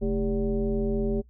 sine tone with frequency modulation, 220 Hz, A3, in tune, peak -23 dBFS, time 0.01-1.22 s, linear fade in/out 20 ms, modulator 178 Hz, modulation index 1.4, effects noise-tail reverb RT60 0.1 s tail -22 dB re dry + added 60 Hz sine -51 dBFS peak until 1.29 s

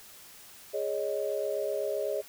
sine chord, Ab suspended fourth, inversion none, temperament equal, 415.3 / 554.4 / 622.3 Hz, Ab4 / Db5 / Eb5, 0 / 0 / 0 cents, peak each -33 dBFS, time 0.73-2.22 s, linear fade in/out 20 ms, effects white hiss -51 dBFS RMS until 2.28 s

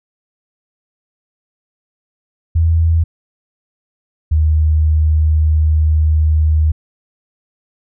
sine tone pair in turn, 82.1 / 77.64 Hz, E2 / D#2, -6 / -3 cents, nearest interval minor second, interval 97 cents, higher first, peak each -9 dBFS, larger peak neither, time 2.55-3.04 / 4.31-6.72 s, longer second, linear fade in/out 10 ms, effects none

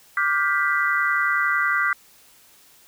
sine chord, G dominant seventh, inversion second, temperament equal with one note detuned, 1174.7 / 1417.2 / 1568 / 1975.5 Hz, D6 / F6 / G6 / B6, 0 / +25 / 0 / 0 cents, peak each -24 dBFS, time 0.17-1.93 s, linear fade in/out 2 ms, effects white hiss -53 dBFS RMS until 2.87 s

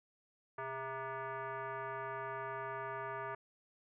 sine tone with frequency modulation, 126.3 Hz, B2, 39 cents sharp, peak -39 dBFS, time 0.58-3.35 s, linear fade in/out 5 ms, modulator 532 Hz, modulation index 2.8, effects none

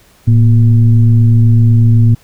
sine tone with frequency modulation, 112 Hz, A2, 31 cents sharp, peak -4 dBFS, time 0.27-2.15 s, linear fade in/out 10 ms, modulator 126 Hz, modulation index 0.53, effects pink hiss -47 dBFS RMS until 2.23 s

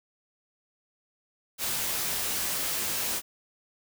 white noise with comb filter, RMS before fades -30 dBFS, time 1.58-3.22 s, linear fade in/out 50 ms, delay 19 ms, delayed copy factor -0.6, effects none

